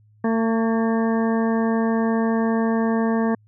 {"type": "harmonic tone with a mistuned harmonic", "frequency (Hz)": 225.6, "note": "A3", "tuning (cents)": 44, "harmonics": [1, 2, 3, 4, 5, 7, 8], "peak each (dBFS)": [-19, -25, -29, -31, -33, -36, -37], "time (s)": [0.24, 3.35], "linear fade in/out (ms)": 5, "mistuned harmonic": 7, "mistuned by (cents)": 39, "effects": ["added 106 Hz sine -52 dBFS peak until 3.47 s"]}